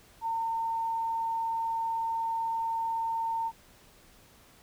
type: tone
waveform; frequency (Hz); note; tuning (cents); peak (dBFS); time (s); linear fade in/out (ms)
sine; 909; A#5; -44; -28; 0.21-3.52; 50
effects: pink hiss -58 dBFS RMS until 4.62 s